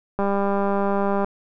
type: click train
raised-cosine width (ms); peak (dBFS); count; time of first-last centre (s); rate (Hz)
1; -10; 211; 0.19-1.245; 199
effects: none